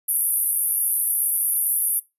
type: band-pass noise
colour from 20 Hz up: white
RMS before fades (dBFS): -22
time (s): 0.08-2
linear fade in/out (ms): 10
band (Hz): 9700 to 13000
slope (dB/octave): 96
effects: noise-tail reverb RT60 0.2 s tail -19 dB re dry + resampled to 32000 Hz